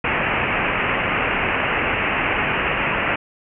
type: low-pass noise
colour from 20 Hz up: white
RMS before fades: -21 dBFS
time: 0.04-3.16 s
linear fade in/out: 5 ms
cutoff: 2800 Hz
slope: 96 dB/octave
effects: none